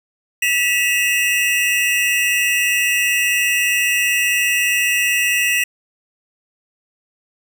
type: tone cluster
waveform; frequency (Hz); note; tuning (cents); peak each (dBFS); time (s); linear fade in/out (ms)
square; 1950 / 2569 / 2772; B6 / E7 / F7; -23 / -45 / -14; -20; 0.42-5.64; 5
effects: none